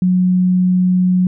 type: tone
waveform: sine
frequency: 182.5 Hz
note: F#3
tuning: 24 cents flat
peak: -10 dBFS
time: 0.02-1.27 s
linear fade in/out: 2 ms
effects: none